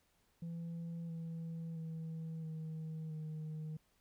sine tone with pitch steps, 167.9 / 164.73 / 161.62 / 158.57 / 155.57 Hz, E3 / E3 / E3 / D#3 / D#3, +32 / -1 / -34 / +33 / 0 cents, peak -38 dBFS, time 0.42-3.77 s, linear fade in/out 5 ms, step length 670 ms, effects tanh soft clip ceiling -40 dBFS + pink hiss -75 dBFS RMS until 4 s

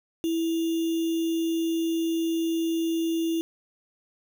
sine tone with sample-and-hold, 329.6 Hz, E4, in tune, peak -23 dBFS, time 0.24-3.41 s, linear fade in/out 0 ms, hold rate 3150 Hz, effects none

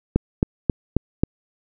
click train, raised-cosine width 3 ms, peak -3 dBFS, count 5, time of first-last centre 0.16-1.235 s, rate 3.72 Hz, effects none

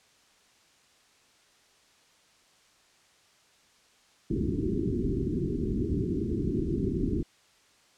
white low-pass noise, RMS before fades -29 dBFS, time 4.3-7.23 s, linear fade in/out 5 ms, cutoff 400 Hz, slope 96 dB/octave, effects white hiss -62 dBFS RMS until 7.97 s + low-pass 7000 Hz 12 dB/octave

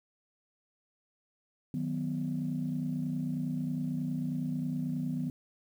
sine chord, B major, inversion first, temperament equal with one note detuned, 155.56 / 185 / 248.2 Hz, D#3 / F#3 / B3, 0 / 0 / +9 cents, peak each -34 / -37 / -33 dBFS, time 1.74-5.3 s, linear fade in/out 2 ms, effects tanh soft clip ceiling -23 dBFS + 10-bit

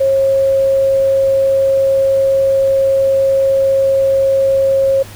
sine tone, 541 Hz, C#5, 42 cents flat, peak -9 dBFS, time 0-5.03 s, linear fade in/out 10 ms, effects added 101 Hz sine -34 dBFS peak until 5.15 s + pink hiss -36 dBFS RMS until 5.15 s

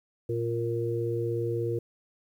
harmonic tone, 116.54 Hz, A#2, in tune, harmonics 1 / 3 / 4, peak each -31 / -31 / -31 dBFS, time 0.29-1.79 s, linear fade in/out 5 ms, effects 10-bit

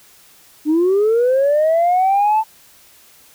sine linear sweep, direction up, 293.7 to 890 Hz, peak -10 dBFS, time 0.65-2.44 s, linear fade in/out 50 ms, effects tanh soft clip ceiling -9 dBFS + white hiss -48 dBFS RMS until 3.34 s

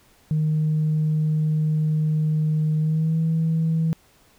sine tone with pitch glide, 154.7 to 161.74 Hz, D#3 to E3, -10 to -33 cents, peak -17 dBFS, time 0.31-3.93 s, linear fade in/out 0 ms, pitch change +77 cents, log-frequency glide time 2.79-3.18 s, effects tanh soft clip ceiling -15 dBFS + pink hiss -57 dBFS RMS until 4.38 s

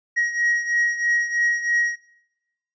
triangle beating tone pair, 1894 / 1897.1 Hz, A#6 / A#6, +27 / +30 cents, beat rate 3.1 Hz, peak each -19 / -24 dBFS, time 0.16-1.96 s, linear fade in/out 20 ms, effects noise-tail reverb RT60 0.9 s tail -19 dB re dry + resampled to 16000 Hz

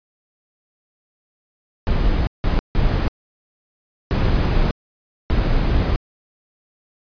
brown noise bursts at uneven times, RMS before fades -17 dBFS, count 5, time 1.87-2.27 / 2.44-2.59 / 2.75-3.08 / 4.11-4.71 / 5.3-5.96 s, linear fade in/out 0 ms, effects resampled to 11025 Hz

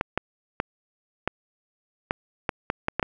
clicks, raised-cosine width 0.5 ms, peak -8 dBFS, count 10, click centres 0.011 / 0.176 / 0.601 / 1.276 / 2.109 / 2.492 / 2.701 / 2.884 / 2.996 / 3.028 s, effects none

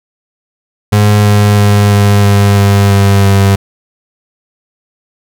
35% pulse tone with pitch steps, 104.1 / 103.26 / 102.43 / 101.6 / 100.79 / 99.97 / 99.17 / 98.37 Hz, G#2 / G#2 / G#2 / G#2 / G2 / G2 / G2 / G2, +5 / -9 / -23 / -38 / +49 / +34 / +21 / +7 cents, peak -3 dBFS, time 0.92-3.56 s, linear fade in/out 10 ms, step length 330 ms, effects none

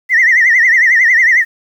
sine tone with vibrato, 1941 Hz, B6, 31 cents flat, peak -5 dBFS, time 0.09-1.45 s, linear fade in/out 50 ms, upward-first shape triangle, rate 11 Hz, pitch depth 160 cents each way, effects tanh soft clip ceiling -2 dBFS + 7-bit

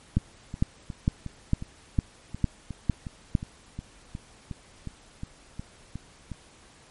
two click trains, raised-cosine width 5 ms, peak -22 / -9 dBFS, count 18 / 8, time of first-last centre 0.18-6.317 / 0.17-3.352 s, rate 2.77 / 2.2 Hz, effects pink hiss -54 dBFS RMS until 6.9 s + MP3 48 kbps

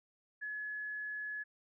sine tone, 1700 Hz, G#6, 40 cents sharp, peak -38 dBFS, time 0.41-1.44 s, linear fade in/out 20 ms, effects none

